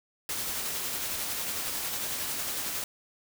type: noise with tremolo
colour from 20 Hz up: white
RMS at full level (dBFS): -32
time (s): 0.29-2.84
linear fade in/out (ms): 2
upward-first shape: sine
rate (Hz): 11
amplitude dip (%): 25
effects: none

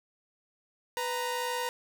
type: tone pair together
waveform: sawtooth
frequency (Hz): 496.7 / 932.3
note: B4 / A#5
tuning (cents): +10 / 0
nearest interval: major seventh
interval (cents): 1090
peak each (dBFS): -30 / -29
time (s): 0.97-1.69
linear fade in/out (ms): 0
effects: none

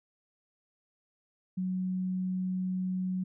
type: tone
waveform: sine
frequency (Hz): 185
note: F#3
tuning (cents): 0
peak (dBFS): -29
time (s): 1.57-3.24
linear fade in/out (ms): 10
effects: none

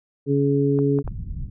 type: harmonic tone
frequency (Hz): 140.6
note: C#3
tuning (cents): +25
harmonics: 1 / 2 / 3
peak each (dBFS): -21 / -21 / -21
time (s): 0.26-1.03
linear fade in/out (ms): 50
type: clicks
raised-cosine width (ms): 1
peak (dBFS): -20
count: 3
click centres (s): 0.789 / 0.988 / 1.077
type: low-pass noise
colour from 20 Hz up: pink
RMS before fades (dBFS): -30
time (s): 1.04-1.5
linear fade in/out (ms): 10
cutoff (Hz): 160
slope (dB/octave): 24
effects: none

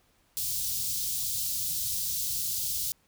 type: band-stop noise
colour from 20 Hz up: white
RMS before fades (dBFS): -31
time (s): 0.37-2.92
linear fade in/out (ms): 0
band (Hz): 150 to 3900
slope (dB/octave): 24
effects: pink hiss -67 dBFS RMS until 3.07 s

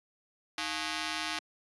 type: ring-modulated tone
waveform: 5% pulse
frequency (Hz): 391.1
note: G4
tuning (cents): -4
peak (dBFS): -18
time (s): 0.58-1.39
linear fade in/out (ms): 2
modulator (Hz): 469
effects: high-pass 200 Hz 12 dB/octave + resampled to 22050 Hz

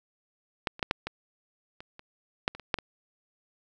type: clicks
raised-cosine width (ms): 0.3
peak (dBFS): -11 / -27 / -10 / -8 / -17 / -27 / -29 / -8 / -26 / -29 / -8 / -20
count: 12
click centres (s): 0.672 / 0.794 / 0.828 / 0.911 / 1.07 / 1.805 / 1.994 / 2.479 / 2.55 / 2.597 / 2.742 / 2.787
effects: none

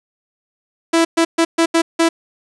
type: tone bursts at uneven times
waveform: sawtooth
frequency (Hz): 331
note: E4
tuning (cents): +7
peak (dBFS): -7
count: 6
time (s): 0.93-1.05 / 1.17-1.25 / 1.38-1.45 / 1.58-1.66 / 1.74-1.82 / 1.99-2.09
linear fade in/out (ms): 10
effects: resampled to 24000 Hz + 7-bit

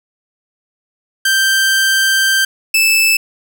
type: tone pair in turn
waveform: sawtooth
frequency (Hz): 1568 / 2629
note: G6 / E7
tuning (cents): 0 / -5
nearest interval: major sixth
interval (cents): 895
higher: second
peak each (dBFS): -7 / -6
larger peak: second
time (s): 1.25-2.45 / 2.74-3.17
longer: first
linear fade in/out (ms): 5
effects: none

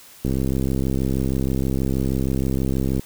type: click train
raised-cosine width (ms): 3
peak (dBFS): -10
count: 183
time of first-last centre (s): 0.25-2.995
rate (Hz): 66.3
effects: white hiss -46 dBFS RMS until 3.05 s

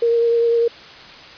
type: tone with vibrato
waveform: sine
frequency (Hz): 466.2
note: A#4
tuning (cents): 0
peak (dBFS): -13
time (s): 0.02-0.68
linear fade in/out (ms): 5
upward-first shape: triangle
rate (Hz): 10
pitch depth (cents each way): 18
effects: white hiss -39 dBFS RMS until 1.37 s + resampled to 11025 Hz

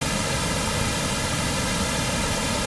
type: noise with comb filter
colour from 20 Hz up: pink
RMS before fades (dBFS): -24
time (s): 0.01-2.66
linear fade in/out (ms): 10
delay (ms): 2.7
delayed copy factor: -0.7
effects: resampled to 24000 Hz

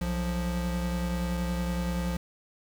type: tone pair together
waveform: square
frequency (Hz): 62 / 175.36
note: B1 / F3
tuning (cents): +7 / +7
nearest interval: octave + tritone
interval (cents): 1800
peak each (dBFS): -32 / -31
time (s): 0.01-2.17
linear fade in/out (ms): 5
effects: 9-bit

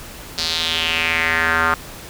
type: tone with band-pass filter sweep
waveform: square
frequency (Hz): 81.8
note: E2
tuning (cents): -13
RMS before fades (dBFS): -19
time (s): 0.38-1.74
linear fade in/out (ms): 0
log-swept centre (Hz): 4600 to 1300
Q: 3.8
effects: pink hiss -36 dBFS RMS until 2.09 s

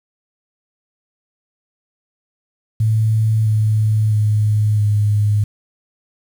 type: tone with pitch steps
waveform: sine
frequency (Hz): 109.9 / 108.01 / 106.16 / 104.33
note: A2 / A2 / G#2 / G#2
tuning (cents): -2 / -32 / +38 / +8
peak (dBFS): -12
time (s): 2.8-5.44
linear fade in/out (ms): 5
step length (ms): 660
effects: 7-bit

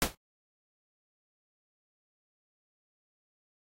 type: noise with exponential decay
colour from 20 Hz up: pink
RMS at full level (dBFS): -22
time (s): 0.02-0.15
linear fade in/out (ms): 1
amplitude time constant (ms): 28
effects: AAC 48 kbps

